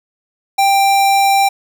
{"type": "tone", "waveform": "square", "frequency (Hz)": 788, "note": "G5", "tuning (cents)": 9, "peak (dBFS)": -10, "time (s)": [0.58, 1.49], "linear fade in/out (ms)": 10, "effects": ["7-bit"]}